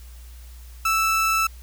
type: tone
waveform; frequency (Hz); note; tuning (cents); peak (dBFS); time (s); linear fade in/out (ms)
30% pulse; 1318.5; E6; 0; -16; 0.85-1.47; 5
effects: added 60 Hz sine -39 dBFS peak until 1.62 s + white hiss -52 dBFS RMS until 1.62 s